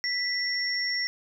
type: tone pair together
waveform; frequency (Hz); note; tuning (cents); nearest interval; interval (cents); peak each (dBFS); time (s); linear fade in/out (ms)
sine; 1975.5 / 5495; B6 / F8; 0 / -29; octave + tritone; 1771; -29 / -28; 0.04-1.07; 0
effects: 10-bit